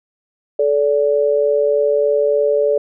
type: tone pair together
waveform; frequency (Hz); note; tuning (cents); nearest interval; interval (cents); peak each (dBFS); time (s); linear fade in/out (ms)
sine; 434.4 / 577.7; A4 / D5; -22 / -29; perfect fourth; 493; -15; 0.59-2.78; 5
effects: none